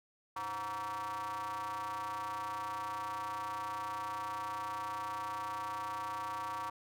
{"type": "ring-modulated tone", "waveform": "square", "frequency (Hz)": 102.5, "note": "G#2", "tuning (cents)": -22, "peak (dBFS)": -35, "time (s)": [0.36, 6.7], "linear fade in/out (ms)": 5, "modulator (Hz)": 1040, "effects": []}